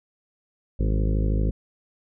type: harmonic tone with a mistuned harmonic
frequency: 52.8 Hz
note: G#1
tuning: 29 cents sharp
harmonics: 1 / 2 / 3 / 4 / 5 / 6 / 7 / 8 / 9 / 10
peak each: -21 / -27 / -31 / -33 / -35 / -37 / -38 / -39 / -40 / -41 dBFS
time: 0.79-1.51 s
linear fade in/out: 10 ms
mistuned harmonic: 4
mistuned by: -66 cents
effects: none